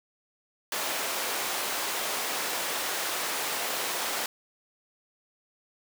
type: high-pass noise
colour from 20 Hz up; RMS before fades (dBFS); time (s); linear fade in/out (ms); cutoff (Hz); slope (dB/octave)
pink; -31; 0.72-4.26; 2; 540; 12
effects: none